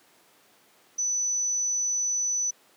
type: tone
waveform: sine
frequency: 5980 Hz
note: F#8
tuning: 17 cents sharp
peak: -24 dBFS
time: 0.98-2.51 s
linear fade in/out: 10 ms
effects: pink hiss -59 dBFS RMS until 2.76 s + high-pass 300 Hz 12 dB/octave